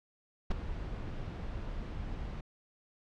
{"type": "noise with ADSR envelope", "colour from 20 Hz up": "brown", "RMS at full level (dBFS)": -24, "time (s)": [0.5, 2.41], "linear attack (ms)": 14, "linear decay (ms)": 9, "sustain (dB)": -15, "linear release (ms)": 8, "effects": ["low-pass 4000 Hz 12 dB/octave"]}